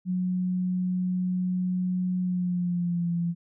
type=tone with pitch glide; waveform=sine; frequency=182.4 to 171.17 Hz; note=F#3 to F3; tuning=-24 to -34 cents; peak=-24 dBFS; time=0.05-3.35 s; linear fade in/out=50 ms; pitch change=-110 cents; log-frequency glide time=2.2-3.11 s; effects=none